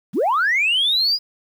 sine linear sweep, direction up, 138.59 to 4978 Hz, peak -14 dBFS, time 0.13-1.19 s, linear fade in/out 50 ms, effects tanh soft clip ceiling -12 dBFS + 8-bit

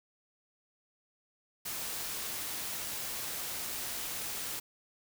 white noise, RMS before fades -38 dBFS, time 1.65-4.6 s, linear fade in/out 10 ms, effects none

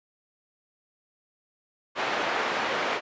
pink band-pass noise, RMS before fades -28 dBFS, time 1.95-3.01 s, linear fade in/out 50 ms, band 500 to 2500 Hz, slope 12 dB/octave, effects resampled to 16000 Hz

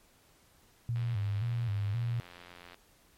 sine tone with vibrato, 110.2 Hz, A2, 3 cents sharp, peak -29 dBFS, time 0.89-2.2 s, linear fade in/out 0 ms, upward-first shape square, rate 1.9 Hz, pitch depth 120 cents each way
click train, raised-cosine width 0.3 ms, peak -33 dBFS, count 158, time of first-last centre 0.96-2.744 s, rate 88 Hz
effects pink hiss -64 dBFS RMS until 3.17 s + MP3 64 kbps

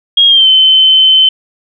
sine tone with pitch glide, 3269 to 3068 Hz, G#7 to G7, -28 to -38 cents, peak -3 dBFS, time 0.17-1.29 s, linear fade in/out 5 ms, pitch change -110 cents, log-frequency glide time 0.27-0.48 s, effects none

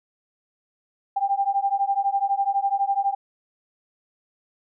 sine beating tone pair, 787 / 799 Hz, G5 / G5, +7 / +33 cents, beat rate 12 Hz, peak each -23 dBFS, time 1.16-3.15 s, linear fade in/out 10 ms, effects none

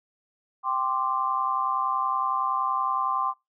sine chord, G suspended fourth, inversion none, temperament just, 784 / 1045.3 / 1176 Hz, G5 / C6 / D6, 0 / -2 / +2 cents, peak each -31 / -26 / -28 dBFS, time 0.63-3.34 s, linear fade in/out 50 ms, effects noise-tail reverb RT60 0.2 s tail -22 dB re dry

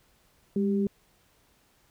sine tone pair together, 202.5 / 393.2 Hz, G#3 / G4, -43 / +5 cents, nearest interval major seventh, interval 1148 cents, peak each -24 / -29 dBFS, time 0.56-0.87 s, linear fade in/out 2 ms, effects pink hiss -65 dBFS RMS until 1.9 s

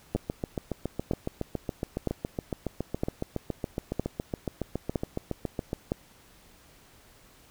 two click trains, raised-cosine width 2 ms, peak -13 / -16 dBFS, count 7 / 41, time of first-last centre 0.15-5.919 / 0.16-5.731 s, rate 1.04 / 7.18 Hz, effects pink hiss -57 dBFS RMS until 7.5 s

